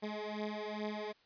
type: beating tone pair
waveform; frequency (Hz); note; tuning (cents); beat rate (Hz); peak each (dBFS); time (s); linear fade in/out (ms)
15% pulse; 210.4 / 212.8; G#3 / G#3; +23 / +42; 2.4; -34 / -35; 0.02-1.13; 20
effects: white hiss -68 dBFS RMS until 1.25 s + resampled to 11025 Hz